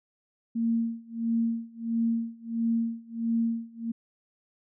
sine tone with tremolo, 229.7 Hz, A#3, 25 cents flat, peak -22 dBFS, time 0.55-3.92 s, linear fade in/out 10 ms, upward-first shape sine, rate 1.5 Hz, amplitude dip 95%, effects none

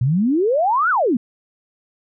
sine exponential two-way sweep, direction up then down, 116.2 to 1527 to 213.2 Hz, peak -14 dBFS, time 0.01-1.17 s, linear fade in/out 5 ms, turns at 0.9 s, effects none

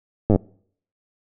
slowing click train, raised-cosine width 2 ms, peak -4 dBFS, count 7, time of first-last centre 0.3-0.36 s, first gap 9 ms, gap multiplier 1.04, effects noise-tail reverb RT60 0.6 s tail -26 dB re dry

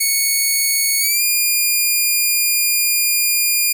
5% pulse tone with pitch glide, 2217 to 2418 Hz, C#7 to D7, 0 to +50 cents, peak -5 dBFS, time 0-3.73 s, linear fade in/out 10 ms, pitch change +150 cents, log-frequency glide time 1-1.22 s, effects none

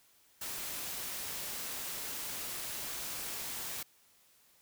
white noise, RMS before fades -40 dBFS, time 0.41-3.83 s, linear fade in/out 5 ms, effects white hiss -66 dBFS RMS until 4.61 s

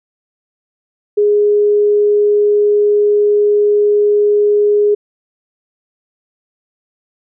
sine tone, 414.6 Hz, G#4, 3 cents flat, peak -8 dBFS, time 1.17-4.95 s, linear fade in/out 10 ms, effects none

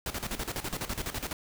pink noise with tremolo, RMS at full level -33 dBFS, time 0.06-1.33 s, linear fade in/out 2 ms, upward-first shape square, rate 12 Hz, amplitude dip 75%, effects none

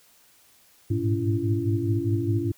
sine tone cluster, 102.9 / 107.8 / 120.7 / 283.9 / 339.2 Hz, G#2 / A2 / B2 / C#4 / E4, -16 / -35 / -39 / +41 / +50 cents, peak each -27 / -26 / -33 / -30 / -28 dBFS, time 0.9-2.52 s, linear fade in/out 10 ms, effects white hiss -58 dBFS RMS until 2.57 s

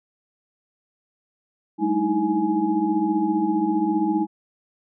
sine tone cluster, 194.6 / 215.6 / 304.3 / 319.4 / 838 Hz, G3 / A3 / D#4 / D#4 / G#5, -12 / -35 / -38 / +45 / +15 cents, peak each -29 / -28 / -28 / -21 / -27 dBFS, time 1.78-4.27 s, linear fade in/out 50 ms, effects none

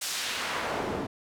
pink noise with band-pass filter sweep, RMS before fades -32 dBFS, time 0.01-1.07 s, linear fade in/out 10 ms, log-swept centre 7300 to 300 Hz, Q 0.75, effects none

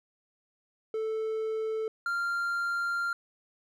triangle tone pair in turn, 440 / 1390.1 Hz, A4 / F6, 0 / -8 cents, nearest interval octave + minor sixth, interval 1992 cents, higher second, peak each -27 / -26 dBFS, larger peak second, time 0.94-1.88 / 2.06-3.13 s, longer second, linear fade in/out 2 ms, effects none

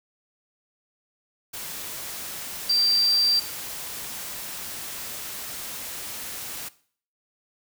sine tone in noise, 4699 Hz, D8, in tune, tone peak -18 dBFS, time 2.69-3.4 s, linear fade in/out 10 ms, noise white, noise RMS -35 dBFS, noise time 1.53-6.69 s, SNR +14 dB, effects noise-tail reverb RT60 0.5 s tail -18 dB re dry

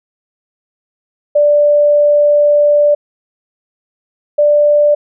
sine tone pair in turn, 587.3 / 589.4 Hz, D5 / D5, 0 / +6 cents, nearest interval unison, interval 6 cents, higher second, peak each -6 dBFS, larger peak neither, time 1.35-2.95 / 4.38-4.95 s, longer first, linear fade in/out 10 ms, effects none

